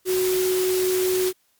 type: tone in noise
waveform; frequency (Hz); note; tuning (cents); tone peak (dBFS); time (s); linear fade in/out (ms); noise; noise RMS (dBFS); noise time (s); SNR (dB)
sine; 370; F#4; 0; -19; 0.05-1.33; 50; white; -29; 0.05-1.33; +7
effects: white hiss -65 dBFS RMS until 1.59 s + MP3 96 kbps